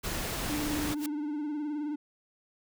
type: noise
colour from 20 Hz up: pink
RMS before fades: -34 dBFS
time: 0.03-0.95 s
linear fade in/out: 20 ms
type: tone with vibrato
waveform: triangle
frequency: 297.5 Hz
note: D4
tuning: 22 cents sharp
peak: -29 dBFS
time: 0.49-1.96 s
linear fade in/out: 10 ms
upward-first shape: sine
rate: 19 Hz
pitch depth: 55 cents each way
type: noise with exponential growth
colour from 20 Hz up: white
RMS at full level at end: -35 dBFS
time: 0.92-1.06 s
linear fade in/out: 2 ms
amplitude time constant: 29 ms
effects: none